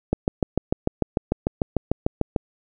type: click train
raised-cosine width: 2 ms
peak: -6 dBFS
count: 16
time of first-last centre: 0.13-2.362 s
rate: 6.72 Hz
effects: none